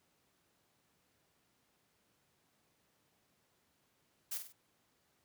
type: noise with echo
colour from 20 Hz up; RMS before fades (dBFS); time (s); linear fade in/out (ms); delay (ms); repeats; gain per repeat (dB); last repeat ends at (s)
blue; -39; 4.31-4.38; 10; 49; 3; -7; 4.527
effects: pink hiss -75 dBFS RMS until 5.24 s + high-pass 100 Hz 12 dB/octave